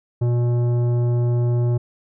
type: tone with tanh clipping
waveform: sine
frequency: 120.5 Hz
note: B2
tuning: 42 cents flat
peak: -18 dBFS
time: 0.21-1.78 s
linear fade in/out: 10 ms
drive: 12 dB
effects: none